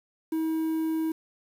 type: tone with quantisation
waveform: triangle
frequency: 320 Hz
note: D#4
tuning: 49 cents sharp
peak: -23 dBFS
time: 0.32-1.12 s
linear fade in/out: 5 ms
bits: 8
effects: none